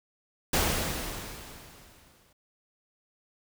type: noise with exponential decay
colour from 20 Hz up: pink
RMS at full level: -24 dBFS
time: 0.53-2.33 s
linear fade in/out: 5 ms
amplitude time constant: 390 ms
effects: none